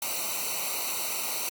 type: noise with comb filter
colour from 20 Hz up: white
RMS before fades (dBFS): -31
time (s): 0.02-1.49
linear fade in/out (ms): 2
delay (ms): 0.59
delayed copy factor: -1
effects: Opus 48 kbps